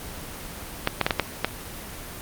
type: clicks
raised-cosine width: 0.3 ms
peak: -3 dBFS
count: 6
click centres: 0.874 / 1.013 / 1.065 / 1.108 / 1.197 / 1.446 s
effects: pink hiss -37 dBFS RMS until 2.21 s + Opus 24 kbps